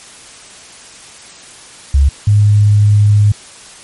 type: tone pair in turn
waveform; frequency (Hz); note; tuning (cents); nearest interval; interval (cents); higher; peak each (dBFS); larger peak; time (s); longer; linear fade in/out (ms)
sine; 69.3 / 103.83; C#2 / G#2; 0 / 0; perfect fifth; 700; second; -5; neither; 1.94-2.09 / 2.27-3.32; second; 5
effects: white hiss -36 dBFS RMS until 3.83 s + MP3 48 kbps